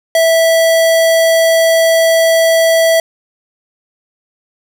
square tone, 656 Hz, E5, 9 cents flat, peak -8 dBFS, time 0.15-3 s, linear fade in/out 2 ms, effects none

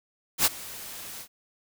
white noise with ADSR envelope, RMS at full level -19 dBFS, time 0.38-1.28 s, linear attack 73 ms, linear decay 31 ms, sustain -21 dB, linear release 75 ms, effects none

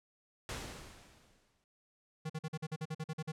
pink noise with exponential decay, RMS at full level -39 dBFS, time 0.49-1.64 s, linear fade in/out 1 ms, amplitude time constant 250 ms
square tone bursts, 157.1 Hz, D#3, 17 cents sharp, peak -37 dBFS, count 12, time 2.25-3.32 s, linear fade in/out 10 ms, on 47 ms, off 46 ms
effects low-pass 9000 Hz 12 dB/octave

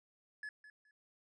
triangle tone with echo, 1709 Hz, G#6, 49 cents sharp, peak -40 dBFS, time 0.43-0.49 s, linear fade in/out 2 ms, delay 210 ms, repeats 2, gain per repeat -13 dB, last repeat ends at 0.91 s, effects resampled to 22050 Hz

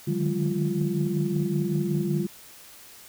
sine tone cluster, 148.3 / 153.6 / 184.5 / 204.6 / 347.2 Hz, D3 / D#3 / F#3 / G#3 / F4, +17 / -22 / -5 / -26 / -10 cents, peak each -29 dBFS, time 0.07-2.27 s, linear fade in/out 10 ms, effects tanh soft clip ceiling -13 dBFS + white hiss -48 dBFS RMS until 3.08 s

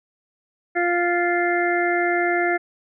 harmonic tone, 349.2 Hz, F4, in tune, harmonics 1 / 2 / 4 / 5 / 6, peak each -22 / -23 / -28 / -26 / -26 dBFS, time 0.75-2.58 s, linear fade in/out 20 ms, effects none

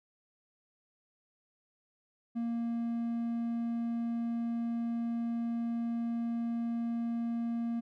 triangle tone, 233.1 Hz, A#3, in tune, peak -29 dBFS, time 2.35-7.81 s, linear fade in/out 20 ms, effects none

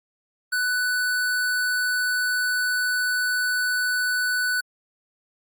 square tone, 1491 Hz, F#6, 13 cents sharp, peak -22 dBFS, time 0.52-4.61 s, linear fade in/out 10 ms, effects Opus 48 kbps

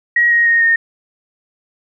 sine tone with pitch steps, 1900 / 1879.3 / 1858.8 / 1838.5 Hz, A#6 / A#6 / A#6 / A#6, +33 / +14 / -5 / -24 cents, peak -9 dBFS, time 0.16-0.76 s, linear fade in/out 5 ms, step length 150 ms, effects none

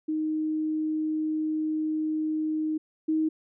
sine tone pair in turn, 311.1 / 314.5 Hz, D#4 / D#4, 0 / +19 cents, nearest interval unison, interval 19 cents, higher second, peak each -25 / -22 dBFS, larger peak second, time 0.08-2.78 / 3.08-3.29 s, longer first, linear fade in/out 10 ms, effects none

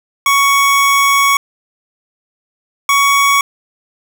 25% pulse tone pair in turn, 1115 / 1119.7 Hz, C#6 / C#6, +10 / +17 cents, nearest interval unison, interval 7 cents, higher second, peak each -5 dBFS, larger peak neither, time 0.26-1.37 / 2.89-3.41 s, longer first, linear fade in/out 2 ms, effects none

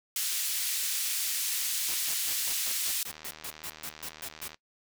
white band-pass noise, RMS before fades -31 dBFS, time 0.16-3.03 s, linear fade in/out 2 ms, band 2500 to 16000 Hz, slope 12 dB/octave
white noise bursts, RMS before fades -38 dBFS, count 14, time 1.88-4.48 s, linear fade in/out 5 ms, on 65 ms, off 130 ms
click train, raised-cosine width 0.2 ms, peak -27 dBFS, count 114, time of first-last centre 3.09-4.544 s, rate 77.7 Hz
effects noise-tail reverb RT60 0.1 s tail -20 dB re dry

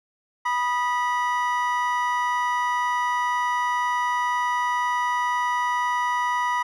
triangle tone cluster, 980 / 1238 / 1950 Hz, B5 / D#6 / B6, -14 / -9 / -23 cents, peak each -21 / -27 / -27 dBFS, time 0.45-6.63 s, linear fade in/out 10 ms, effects none

